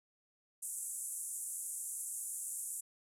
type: band-pass noise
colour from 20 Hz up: white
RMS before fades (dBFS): -42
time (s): 0.62-2.81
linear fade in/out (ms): 10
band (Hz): 7500 to 11000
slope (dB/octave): 48
effects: none